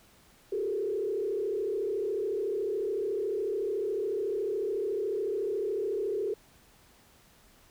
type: tone with frequency modulation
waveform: sine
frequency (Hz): 410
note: G#4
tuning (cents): -22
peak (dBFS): -28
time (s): 0.52-6.34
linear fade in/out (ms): 5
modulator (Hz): 33.9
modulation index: 1.3
effects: pink hiss -60 dBFS RMS until 7.7 s